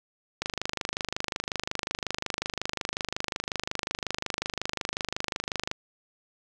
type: click train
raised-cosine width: 0.2 ms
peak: -11 dBFS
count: 136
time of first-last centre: 0.42-5.714 s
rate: 25.5 Hz
effects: none